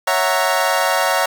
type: chord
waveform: 25% pulse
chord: F# dominant seventh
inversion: second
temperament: equal with one note detuned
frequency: 554.4 / 659.3 / 740 / 928 Hz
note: C#5 / E5 / F#5 / A#5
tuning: 0 / 0 / 0 / -8 cents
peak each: -17 dBFS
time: 0.07-1.26 s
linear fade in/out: 5 ms
effects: 7-bit